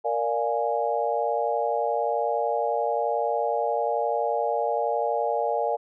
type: chord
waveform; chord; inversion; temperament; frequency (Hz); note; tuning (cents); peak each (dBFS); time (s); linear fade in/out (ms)
sine; Bb dominant seventh; none; equal; 466.2 / 587.3 / 698.5 / 830.6; Bb4 / D5 / F5 / Ab5; 0 / 0 / 0 / 0; -28; 0.04-5.77; 20
effects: none